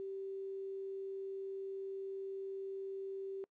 sine tone with quantisation, 388.3 Hz, G4, 16 cents flat, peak -40 dBFS, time 0-3.44 s, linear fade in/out 0 ms, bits 10, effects noise-tail reverb RT60 0.1 s tail -25 dB re dry + low-pass 2000 Hz 12 dB/octave

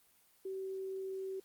sine tone, 382.7 Hz, G4, 42 cents flat, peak -38 dBFS, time 0.45-1.4 s, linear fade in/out 5 ms, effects white hiss -68 dBFS RMS until 1.44 s + Opus 32 kbps

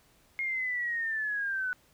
sine linear sweep, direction down, 2150 to 1480 Hz, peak -29 dBFS, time 0.39-1.73 s, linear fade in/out 0 ms, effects pink hiss -64 dBFS RMS until 1.93 s

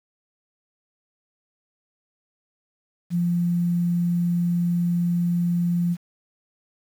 sine tone, 173.7 Hz, F3, 9 cents flat, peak -19 dBFS, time 3.1-5.97 s, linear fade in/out 50 ms, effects 8-bit

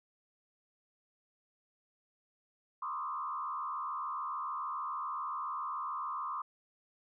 sine tone with frequency modulation, 1135 Hz, C#6, 41 cents sharp, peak -35 dBFS, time 2.82-6.42 s, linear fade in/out 5 ms, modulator 73.5 Hz, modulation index 1.7, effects none

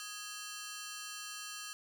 10% pulse ring-modulated tone, 1455 Hz, F#6, 29 cents flat, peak -31 dBFS, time 0-1.73 s, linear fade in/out 0 ms, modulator 204 Hz, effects none

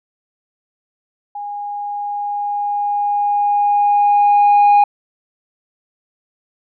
sine tone with level ramp, 820 Hz, G#5, 22 cents flat, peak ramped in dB -24 to -4 dBFS, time 1.35-4.84 s, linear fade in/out 5 ms, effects tanh soft clip ceiling -6 dBFS

